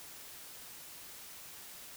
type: silence
effects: white hiss -50 dBFS RMS until 1.96 s